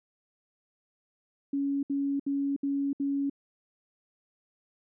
sine tone bursts, 279.3 Hz, C#4, 13 cents sharp, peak -26 dBFS, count 5, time 1.53-3.298 s, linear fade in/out 5 ms, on 300 ms, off 67 ms, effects none

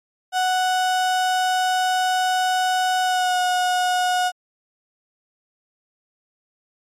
35% pulse tone with pitch glide, 740 to 727.7 Hz, F#5 to F#5, 0 to -29 cents, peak -16 dBFS, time 0.32-4.32 s, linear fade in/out 50 ms, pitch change -29 cents, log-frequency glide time 3.02-3.39 s, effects low-pass 10000 Hz 12 dB/octave + MP3 96 kbps

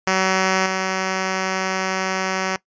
5% pulse tone with level steps, 188.9 Hz, F#3, 36 cents sharp, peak -5 / -9 dBFS, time 0.07-2.56 s, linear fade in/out 2 ms, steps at 0.66 s, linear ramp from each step 2 ms, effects noise-tail reverb RT60 0.1 s tail -20 dB re dry + resampled to 16000 Hz

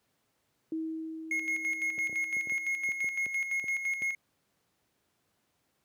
sine tone with exponential decay, 320.4 Hz, E4, 49 cents flat, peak -30 dBFS, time 0.72-3.16 s, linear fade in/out 2 ms, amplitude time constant 530 ms
triangle tone with tremolo, 2161 Hz, C#7, 45 cents flat, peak -26 dBFS, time 1.31-4.15 s, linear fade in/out 2 ms, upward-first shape square, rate 5.9 Hz, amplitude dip 55%
clicks, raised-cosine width 2 ms, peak -35 dBFS, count 11, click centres 1.98 / 2.096 / 2.128 / 2.368 / 2.472 / 2.521 / 2.889 / 3.044 / 3.265 / 3.641 / 4.02 s
effects pink hiss -75 dBFS RMS until 5.84 s + high-pass 100 Hz 12 dB/octave

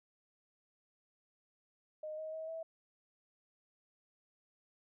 sine tone with pitch steps, 617 / 629 / 638 / 651 Hz, D#5 / D#5 / D#5 / E5, -15 / +19 / +43 / -22 cents, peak -40 dBFS, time 2.03-2.63 s, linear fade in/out 5 ms, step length 150 ms, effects none

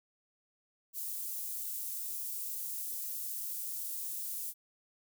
white high-pass noise, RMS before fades -39 dBFS, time 0.93-4.54 s, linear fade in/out 50 ms, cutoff 10000 Hz, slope 12 dB/octave, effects none

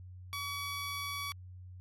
15% pulse tone, 1136 Hz, C#6, 42 cents sharp, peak -30 dBFS, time 0.33-1.32 s, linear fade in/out 0 ms, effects added 91 Hz sine -46 dBFS peak until 1.8 s + MP3 64 kbps

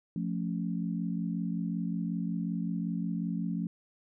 sine chord, F augmented, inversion none, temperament equal, 174.61 / 220 / 277.2 Hz, F3 / A3 / C#4, 0 / 0 / 0 cents, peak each -32 / -35 / -38 dBFS, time 0.16-3.67 s, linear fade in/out 2 ms, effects none

